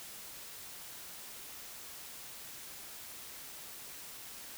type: silence
effects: white hiss -48 dBFS RMS until 4.57 s